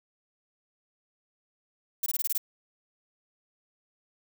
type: noise bursts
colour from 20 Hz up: violet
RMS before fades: -28 dBFS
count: 7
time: 2.03-2.38 s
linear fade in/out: 5 ms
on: 32 ms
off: 21 ms
effects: none